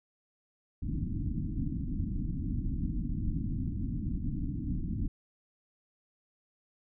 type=low-pass noise; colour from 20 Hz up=pink; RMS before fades=-33 dBFS; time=0.82-5.08 s; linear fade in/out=5 ms; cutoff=310 Hz; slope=96 dB/octave; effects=none